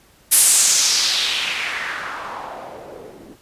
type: noise with low-pass filter sweep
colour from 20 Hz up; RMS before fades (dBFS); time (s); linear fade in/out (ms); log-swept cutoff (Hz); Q
blue; -20; 0.31-3.36; 20; 11000 to 300; 2.5
effects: pink hiss -53 dBFS RMS until 3.41 s + resampled to 32000 Hz